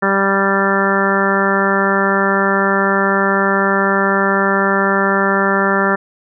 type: harmonic tone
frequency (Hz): 196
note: G3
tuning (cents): 0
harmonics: 1 / 2 / 3 / 4 / 5 / 6 / 7 / 8 / 9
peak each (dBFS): -19 / -19 / -21 / -24 / -22 / -23 / -19 / -25 / -19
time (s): 0.02-5.96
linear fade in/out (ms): 10
effects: none